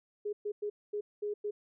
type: tone bursts at uneven times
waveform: sine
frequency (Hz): 415.3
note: G#4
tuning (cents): 0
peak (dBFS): -32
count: 6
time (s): 0.25-0.33 / 0.45-0.52 / 0.62-0.7 / 0.93-1.01 / 1.22-1.34 / 1.44-1.51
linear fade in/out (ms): 10
effects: none